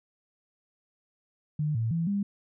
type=tone with pitch steps; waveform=sine; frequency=151.1 / 113.3 / 166.4 / 200.9 Hz; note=D3 / A#2 / E3 / G3; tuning=+50 / -49 / +17 / +43 cents; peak=-25 dBFS; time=1.59-2.23 s; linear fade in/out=5 ms; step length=160 ms; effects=none